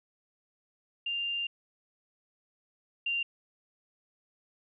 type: tone pair in turn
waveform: sine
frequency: 2794 / 2780 Hz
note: F7 / F7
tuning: 0 / -9 cents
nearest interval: unison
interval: 9 cents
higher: first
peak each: -30 / -28 dBFS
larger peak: second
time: 1.06-1.47 / 3.06-3.23 s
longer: first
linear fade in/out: 5 ms
effects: none